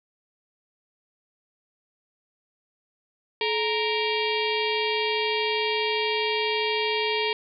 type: harmonic tone with a mistuned harmonic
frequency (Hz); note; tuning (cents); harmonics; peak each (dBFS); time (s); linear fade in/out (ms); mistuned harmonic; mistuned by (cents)
466.2; A#4; 0; 1 / 2 / 4 / 5 / 6 / 7 / 8 / 9 / 10; -27 / -30 / -35 / -30 / -33 / -32 / -37 / -39 / -38; 3.41-7.33; 2; 1; -140
effects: none